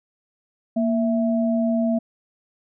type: tone pair together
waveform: sine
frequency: 233.1 / 659.3 Hz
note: A#3 / E5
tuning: 0 / 0 cents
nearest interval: octave + tritone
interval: 1800 cents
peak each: -19 / -24 dBFS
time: 0.76-1.99 s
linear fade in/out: 10 ms
effects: none